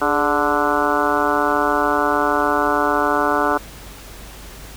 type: harmonic tone with a mistuned harmonic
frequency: 146.83 Hz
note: D3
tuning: in tune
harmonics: 2 / 3 / 4 / 5 / 6 / 7 / 8 / 9 / 10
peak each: -24 / -24 / -24 / -24 / -24 / -24 / -24 / -24 / -24 dBFS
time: 0.01-3.58 s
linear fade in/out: 10 ms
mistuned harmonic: 3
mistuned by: -75 cents
effects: added 50 Hz sine -39 dBFS peak until 4.76 s + pink hiss -39 dBFS RMS until 4.76 s